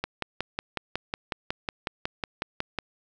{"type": "click train", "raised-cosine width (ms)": 0.3, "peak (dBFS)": -12, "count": 16, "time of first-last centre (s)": [0.04, 2.787], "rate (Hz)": 5.46, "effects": []}